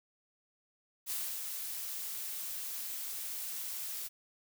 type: noise with ADSR envelope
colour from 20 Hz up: blue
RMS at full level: -36 dBFS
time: 1.06-4.09 s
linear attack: 43 ms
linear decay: 280 ms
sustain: -4 dB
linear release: 28 ms
effects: none